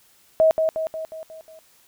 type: tone with echo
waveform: sine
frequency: 638 Hz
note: D#5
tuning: 43 cents sharp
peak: -12 dBFS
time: 0.4-0.51 s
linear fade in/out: 0 ms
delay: 180 ms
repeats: 6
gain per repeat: -5 dB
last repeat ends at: 1.59 s
effects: white hiss -57 dBFS RMS until 1.87 s